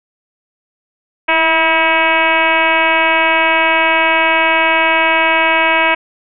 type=tone with frequency modulation; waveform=sine; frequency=1610 Hz; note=G6; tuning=46 cents sharp; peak=-9 dBFS; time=1.28-5.95 s; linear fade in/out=10 ms; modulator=320 Hz; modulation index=3.3; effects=none